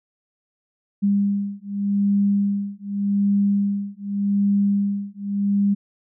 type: beating tone pair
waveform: sine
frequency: 200.5 / 201.35 Hz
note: G3 / G3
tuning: +39 / +47 cents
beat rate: 0.85 Hz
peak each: -21 dBFS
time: 1.02-5.75 s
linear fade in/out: 20 ms
effects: none